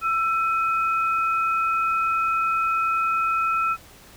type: tone pair together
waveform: sine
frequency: 1335 / 2520 Hz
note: E6 / D#7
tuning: +22 / +21 cents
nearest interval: major seventh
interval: 1099 cents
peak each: -20 / -29 dBFS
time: 0.01-3.77 s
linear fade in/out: 50 ms
effects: pink hiss -48 dBFS RMS until 4.16 s